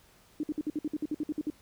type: tone bursts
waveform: sine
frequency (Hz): 302.8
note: D#4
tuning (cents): -47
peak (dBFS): -28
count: 13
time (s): 0.4-1.501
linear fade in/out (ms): 2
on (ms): 33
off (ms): 56
effects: pink hiss -61 dBFS RMS until 1.61 s